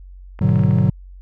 clicks, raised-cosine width 0.5 ms, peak -21 dBFS, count 7, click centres 0.391 / 0.491 / 0.558 / 0.593 / 0.636 / 0.71 / 0.786 s
triangle chord, G# half-diminished seventh, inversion none, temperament just, 103.83 / 124.59 / 149.51 / 186.89 Hz, G#2 / B2 / D3 / F#3, 0 / +16 / +31 / +18 cents, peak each -16 dBFS, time 0.41-0.9 s, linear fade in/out 5 ms
effects added 46 Hz sine -36 dBFS peak until 1.21 s

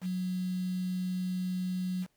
sine tone with quantisation, 183.3 Hz, F#3, 16 cents flat, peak -30 dBFS, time 0.01-2.07 s, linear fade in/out 50 ms, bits 8, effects pink hiss -74 dBFS RMS until 2.16 s

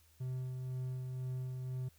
triangle tone with tremolo, 128.3 Hz, C3, 34 cents flat, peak -34 dBFS, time 0.2-1.89 s, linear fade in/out 10 ms, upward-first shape sine, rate 2 Hz, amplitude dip 30%, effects added 80 Hz sine -66 dBFS peak until 1.98 s + white hiss -69 dBFS RMS until 1.98 s

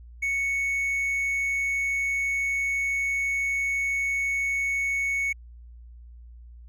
triangle tone, 2217 Hz, C#7, in tune, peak -22 dBFS, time 0.22-5.33 s, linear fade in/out 10 ms, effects added 59 Hz sine -43 dBFS peak until 6.68 s

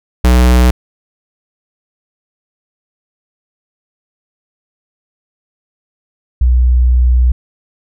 square / sine tone pair in turn, 61.74 / 61.74 Hz, B1 / B1, 0 / 0 cents, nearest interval unison, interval 0 cents, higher neither, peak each -6 dBFS, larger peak neither, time 0.24-0.71 / 6.41-7.32 s, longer second, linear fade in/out 5 ms, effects none

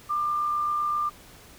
sine tone with amplitude modulation, 1194 Hz, D6, 28 cents sharp, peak -22 dBFS, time 0.09-1.1 s, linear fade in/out 20 ms, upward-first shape sine, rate 67.6 Hz, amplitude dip 30%, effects pink hiss -50 dBFS RMS until 1.58 s

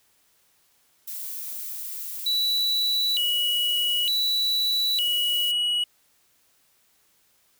violet noise, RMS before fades -34 dBFS, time 1.07-5.52 s, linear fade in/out 10 ms
triangle tone with vibrato, 3392 Hz, G#7, 36 cents sharp, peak -20 dBFS, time 2.26-5.84 s, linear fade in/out 5 ms, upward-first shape square, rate 0.55 Hz, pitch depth 260 cents each way
effects white hiss -64 dBFS RMS until 7.59 s

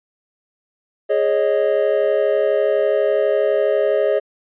triangle chord, Ab suspended fourth, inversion none, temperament equal with one note detuned, 415.3 / 550.2 / 622.3 Hz, Ab4 / Db5 / Eb5, 0 / -13 / 0 cents, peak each -17 dBFS, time 1.09-4.2 s, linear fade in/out 20 ms, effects resampled to 8000 Hz

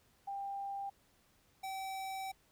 sine / square tone pair in turn, 794 / 769.2 Hz, G5 / G5, +22 / -33 cents, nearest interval minor second, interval 55 cents, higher first, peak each -38 / -40 dBFS, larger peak first, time 0.27-0.9 / 1.63-2.32 s, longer second, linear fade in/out 10 ms, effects pink hiss -70 dBFS RMS until 2.51 s

